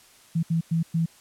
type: tone bursts at uneven times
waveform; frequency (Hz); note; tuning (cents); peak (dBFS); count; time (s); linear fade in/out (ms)
sine; 164.81; E3; 0; -20; 4; 0.35-0.43 / 0.5-0.61 / 0.71-0.83 / 0.94-1.06; 10
effects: white hiss -54 dBFS RMS until 1.2 s + low-pass 11000 Hz 12 dB/octave